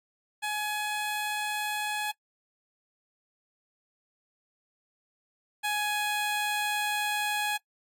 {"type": "tone pair in turn", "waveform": "15% pulse", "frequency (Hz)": [842, 836.2], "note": ["G#5", "G#5"], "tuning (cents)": [24, 12], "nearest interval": "unison", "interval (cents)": 12, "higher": "first", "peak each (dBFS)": [-23, -21], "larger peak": "second", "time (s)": [[0.42, 2.12], [5.63, 7.58]], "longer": "second", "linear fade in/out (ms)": 20, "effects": ["noise-tail reverb RT60 0.1 s tail -23 dB re dry", "AAC 64 kbps"]}